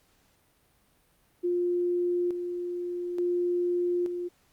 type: tone with tremolo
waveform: sine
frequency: 352.7 Hz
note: F4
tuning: 17 cents sharp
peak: -24 dBFS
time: 1.43-4.29 s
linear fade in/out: 20 ms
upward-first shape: square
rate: 0.57 Hz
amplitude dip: 50%
effects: pink hiss -66 dBFS RMS until 4.52 s + Opus 48 kbps